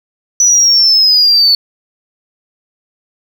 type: linear sweep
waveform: sine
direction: down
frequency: 5950 to 4435 Hz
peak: -4 dBFS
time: 0.4-1.55 s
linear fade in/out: 2 ms
effects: tanh soft clip ceiling -2 dBFS + 7-bit